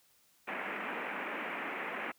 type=band-pass noise; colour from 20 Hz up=white; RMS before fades=-39 dBFS; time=0.47-2.12 s; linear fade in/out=10 ms; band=190 to 2500 Hz; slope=48 dB/octave; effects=white hiss -68 dBFS RMS until 2.18 s